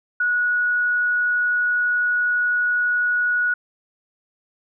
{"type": "tone", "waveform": "sine", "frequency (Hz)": 1461, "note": "F#6", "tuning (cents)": -22, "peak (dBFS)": -17, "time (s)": [0.2, 3.54], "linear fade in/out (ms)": 5, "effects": []}